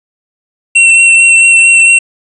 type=tone with vibrato; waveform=square; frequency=2713 Hz; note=E7; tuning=49 cents sharp; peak=-3 dBFS; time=0.75-1.99 s; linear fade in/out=10 ms; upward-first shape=sine; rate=4.5 Hz; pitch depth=14 cents each way; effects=resampled to 24000 Hz + 7-bit